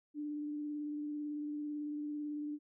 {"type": "tone with vibrato", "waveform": "sine", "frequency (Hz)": 296.4, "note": "D4", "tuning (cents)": 16, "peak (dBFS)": -37, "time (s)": [0.14, 2.59], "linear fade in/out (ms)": 50, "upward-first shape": "sine", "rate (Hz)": 18, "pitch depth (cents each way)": 16, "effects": []}